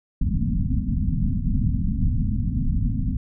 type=low-pass noise; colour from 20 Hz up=pink; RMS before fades=-22 dBFS; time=0.21-3.17 s; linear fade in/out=5 ms; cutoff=260 Hz; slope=96 dB/octave; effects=none